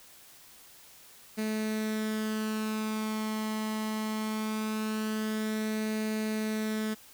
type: tone with flanger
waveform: sawtooth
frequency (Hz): 216.8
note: A3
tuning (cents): -25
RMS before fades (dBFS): -32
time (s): 1.37-6.95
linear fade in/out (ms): 20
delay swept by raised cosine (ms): 0.46 to 0.98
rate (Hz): 0.21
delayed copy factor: +0.5
effects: white hiss -54 dBFS RMS until 7.13 s